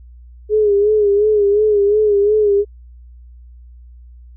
sine tone with vibrato, 415.3 Hz, G#4, in tune, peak -10 dBFS, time 0.49-2.65 s, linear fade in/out 50 ms, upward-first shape sine, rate 2.8 Hz, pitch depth 64 cents each way, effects added 60 Hz sine -37 dBFS peak until 4.36 s

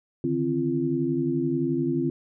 sine tone cluster, 144.2 / 155.7 / 262.6 / 341 Hz, D3 / D#3 / C4 / F4, -31 / +2 / +6 / -41 cents, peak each -31 / -33 / -26 / -26 dBFS, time 0.24-2.1 s, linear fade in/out 2 ms, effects none

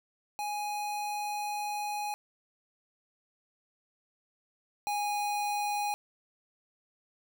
square tone pair in turn, 831 / 825.3 Hz, G#5 / G#5, +1 / -11 cents, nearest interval unison, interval 12 cents, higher first, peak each -33 / -30 dBFS, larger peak second, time 0.39-2.14 / 4.87-5.94 s, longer first, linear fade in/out 0 ms, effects none

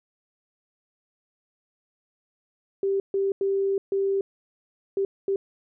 sine tone bursts at uneven times, 392 Hz, G4, in tune, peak -21 dBFS, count 6, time 2.83-3 / 3.14-3.32 / 3.41-3.78 / 3.92-4.21 / 4.97-5.05 / 5.28-5.36 s, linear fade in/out 2 ms, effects none

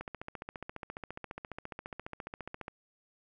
click train, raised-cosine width 0.5 ms, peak -25 dBFS, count 40, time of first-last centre 0.01-2.681 s, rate 14.6 Hz, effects none

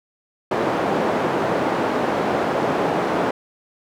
white band-pass noise, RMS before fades -21 dBFS, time 0.51-3.31 s, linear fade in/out 5 ms, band 210 to 730 Hz, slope 12 dB/octave, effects none

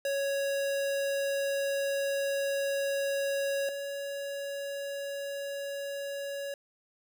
square tone pair in turn, 555 / 560.2 Hz, C#5 / C#5, +2 / +18 cents, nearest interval unison, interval 16 cents, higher second, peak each -29 / -35 dBFS, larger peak first, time 0.05-3.69 / 3.69-6.54 s, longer first, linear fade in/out 2 ms, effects none

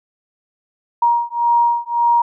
sine beating tone pair, 944 / 945.8 Hz, A#5 / A#5, +22 / +25 cents, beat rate 1.8 Hz, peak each -16 dBFS, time 1.02-2.22 s, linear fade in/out 5 ms, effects none

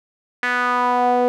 sawtooth tone with band-pass filter sweep, 246.9 Hz, B3, in tune, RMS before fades -18 dBFS, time 0.43-1.28 s, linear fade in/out 0 ms, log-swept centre 1800 to 560 Hz, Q 3.6, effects none

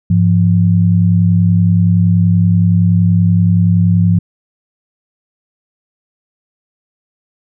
sine tone pair together, 102 / 172.58 Hz, G#2 / F3, -31 / -20 cents, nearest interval major sixth, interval 911 cents, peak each -10 dBFS, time 0.1-4.19 s, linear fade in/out 5 ms, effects none

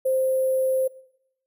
sine tone with sample-and-hold, 523.3 Hz, C5, in tune, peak -19 dBFS, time 0.05-0.88 s, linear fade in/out 10 ms, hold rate 11025 Hz, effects noise-tail reverb RT60 0.8 s tail -21 dB re dry

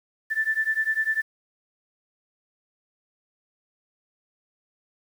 sine beating tone pair, 1760 / 1770 Hz, A6 / A6, 0 / +10 cents, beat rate 10 Hz, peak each -25 dBFS, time 0.3-1.22 s, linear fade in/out 20 ms, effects 8-bit

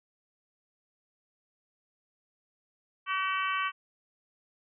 harmonic tone, 380.7 Hz, F#4, 49 cents sharp, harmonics 3 / 4 / 5 / 6 / 7 / 8, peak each -30 / -35 / -39 / -38 / -37 / -40 dBFS, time 3.06-3.72 s, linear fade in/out 50 ms, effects none

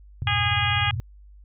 sine chord, F diminished, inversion none, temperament equal, 87.31 / 103.83 / 123.47 Hz, F2 / Ab2 / Cb3, 0 / 0 / 0 cents, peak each -30 / -29 / -29 dBFS, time 0.22-1 s, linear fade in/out 0 ms
harmonic tone, 410.4 Hz, G#4, 21 cents flat, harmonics 2 / 3 / 4 / 5 / 6 / 7 / 8, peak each -29 / -29 / -29 / -29 / -29 / -29 / -29 dBFS, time 0.27-0.91 s, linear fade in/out 2 ms
effects added 50 Hz sine -45 dBFS peak until 1.44 s

